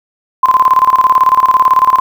sine tone with tremolo, 1034 Hz, C6, 21 cents flat, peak -3 dBFS, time 0.43-2 s, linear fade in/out 5 ms, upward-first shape square, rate 18 Hz, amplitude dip 75%, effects 7-bit

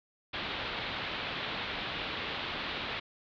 white low-pass noise, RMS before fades -37 dBFS, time 0.33-3 s, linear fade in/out 10 ms, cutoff 3900 Hz, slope 48 dB/octave, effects none

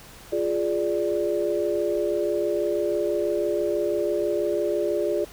sine chord, D diminished, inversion first, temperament equal, 349.2 / 415.3 / 587.3 Hz, F4 / Ab4 / D5, 0 / 0 / 0 cents, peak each -26 dBFS, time 0.32-5.25 s, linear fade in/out 10 ms, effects pink hiss -46 dBFS RMS until 5.32 s

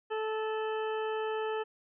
harmonic tone, 436.4 Hz, A4, 14 cents flat, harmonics 1 / 2 / 3 / 4 / 6 / 7, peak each -32 / -38 / -42 / -44 / -48 / -49 dBFS, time 0.1-1.64 s, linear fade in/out 20 ms, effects none

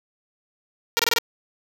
5% pulse tone bursts, 465.8 Hz, A#4, 1 cent flat, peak -6 dBFS, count 5, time 0.97-1.185 s, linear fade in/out 0 ms, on 23 ms, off 25 ms, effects none

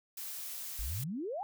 blue noise, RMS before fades -42 dBFS, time 0.17-1.04 s, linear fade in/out 5 ms
sine exponential sweep, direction up, 45.92 to 851 Hz, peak -35 dBFS, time 0.79-1.43 s, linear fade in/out 0 ms
effects none

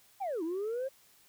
sine linear two-way sweep, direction down then up, 830 to 311.1 to 547 Hz, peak -30 dBFS, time 0.2-0.89 s, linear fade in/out 20 ms, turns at 0.43 s, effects tanh soft clip ceiling -30 dBFS + white hiss -63 dBFS RMS until 1.28 s

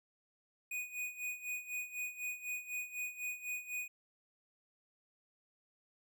square tone with tremolo, 2478 Hz, D#7, 8 cents flat, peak -37 dBFS, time 0.71-3.88 s, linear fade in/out 5 ms, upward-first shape sine, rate 4 Hz, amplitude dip 80%, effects none

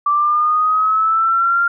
sine linear sweep, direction up, 1164 to 1396.9 Hz, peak -12 dBFS, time 0.06-1.68 s, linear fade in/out 5 ms, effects none

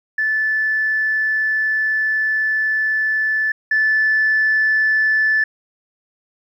sine tone pair in turn, 1746 / 1746 Hz, A6 / A6, -14 / -14 cents, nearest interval unison, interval 0 cents, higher neither, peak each -15 / -12 dBFS, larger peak second, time 0.18-3.52 / 3.71-5.44 s, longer first, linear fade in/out 5 ms, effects tanh soft clip ceiling -9 dBFS + 9-bit

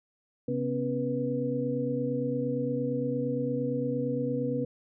sine tone cluster, 134.1 / 247.5 / 276.2 / 487.6 Hz, C3 / B3 / C#4 / B4, +43 / +4 / -6 / -22 cents, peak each -34 / -32 / -34 / -31 dBFS, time 0.48-4.65 s, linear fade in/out 5 ms, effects none

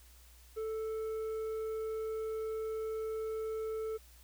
sine tone with tanh clipping, 440 Hz, A4, in tune, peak -36 dBFS, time 0.56-3.98 s, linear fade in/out 20 ms, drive 6 dB, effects added 60 Hz sine -57 dBFS peak until 4.23 s + white hiss -62 dBFS RMS until 4.23 s

